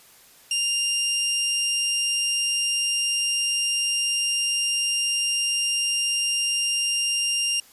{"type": "tone", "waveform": "20% pulse", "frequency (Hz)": 2797, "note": "F7", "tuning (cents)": 2, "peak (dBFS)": -17, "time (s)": [0.51, 7.6], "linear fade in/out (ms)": 2, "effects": ["white hiss -52 dBFS RMS until 7.72 s", "resampled to 32000 Hz"]}